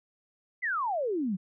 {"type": "exponential sweep", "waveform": "sine", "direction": "down", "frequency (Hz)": [2093, 174.61], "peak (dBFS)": -27, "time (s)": [0.62, 1.37], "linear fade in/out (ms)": 20, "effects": []}